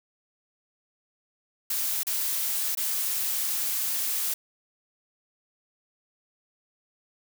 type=noise with dropouts; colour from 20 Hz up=blue; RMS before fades=-28 dBFS; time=1.7-4.34 s; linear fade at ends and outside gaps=5 ms; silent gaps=2.033-2.068 / 2.751-2.772 s; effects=none